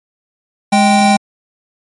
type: tone pair together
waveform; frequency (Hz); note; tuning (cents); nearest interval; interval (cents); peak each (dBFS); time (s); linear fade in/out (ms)
square; 207.7 / 784; G#3 / G5; 0 / 0; octave + major seventh; 2300; -11 / -11; 0.72-1.17; 10
effects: MP3 48 kbps